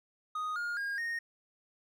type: tone with pitch steps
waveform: triangle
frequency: 1244.5 / 1421.3 / 1623.3 / 1853.9 Hz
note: D#6 / F6 / G#6 / A#6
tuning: 0 / +30 / -40 / -10 cents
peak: -31 dBFS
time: 0.35-1.19 s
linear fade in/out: 5 ms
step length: 210 ms
effects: none